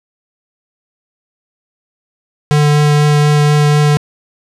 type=tone with vibrato; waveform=square; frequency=148.2 Hz; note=D3; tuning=16 cents sharp; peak=-8 dBFS; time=2.51-3.97 s; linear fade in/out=0 ms; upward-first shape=triangle; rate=4.1 Hz; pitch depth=10 cents each way; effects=low-pass 9000 Hz 12 dB/octave + 8-bit